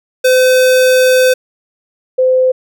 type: tone pair in turn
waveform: square / sine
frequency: 511 / 513.9 Hz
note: C5 / C5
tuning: -41 / -31 cents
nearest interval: unison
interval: 10 cents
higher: second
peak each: -7 dBFS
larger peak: neither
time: 0.24-1.34 / 2.18-2.52 s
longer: first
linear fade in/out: 10 ms
effects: none